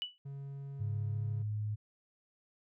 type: tone with exponential decay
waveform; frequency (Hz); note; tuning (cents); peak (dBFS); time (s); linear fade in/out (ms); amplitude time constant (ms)
sine; 2960; F#7; 0; -31; 0.02-0.18; 0; 33
type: tone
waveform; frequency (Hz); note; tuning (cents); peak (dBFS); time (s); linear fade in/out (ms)
triangle; 138.8; C#3; +3; -39; 0.25-1.43; 10
type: tone with pitch glide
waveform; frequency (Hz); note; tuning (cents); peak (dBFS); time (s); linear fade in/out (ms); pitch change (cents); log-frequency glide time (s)
sine; 103.83 to 106.01; G#2 to G#2; 0 to +36; -33; 0.79-1.76; 20; +36; 1.1-1.21
effects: none